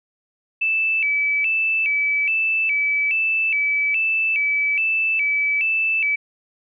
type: tone with vibrato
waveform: sine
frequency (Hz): 2462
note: D#7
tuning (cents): -19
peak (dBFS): -17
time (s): 0.61-6.16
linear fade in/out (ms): 10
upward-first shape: square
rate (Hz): 1.2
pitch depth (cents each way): 120
effects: none